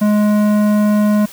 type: tone with tanh clipping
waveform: sine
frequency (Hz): 209.4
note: G#3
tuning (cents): +15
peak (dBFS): -12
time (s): 0.01-1.26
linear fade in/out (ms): 10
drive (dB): 14
effects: white hiss -37 dBFS RMS until 1.32 s